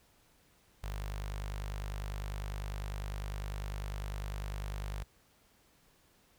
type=tone with notch filter; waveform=sawtooth; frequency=49.99 Hz; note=G1; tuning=35 cents sharp; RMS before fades=-39 dBFS; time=0.83-5.04 s; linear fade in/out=10 ms; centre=280 Hz; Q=0.61; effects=pink hiss -67 dBFS RMS until 6.38 s